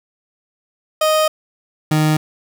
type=tone pair in turn; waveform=30% pulse; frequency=622.3 / 154.28 Hz; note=D#5 / D#3; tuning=0 / -14 cents; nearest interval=2 octaves; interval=2414 cents; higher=first; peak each=-10 dBFS; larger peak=neither; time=1.01-1.28 / 1.91-2.17 s; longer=first; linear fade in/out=5 ms; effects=none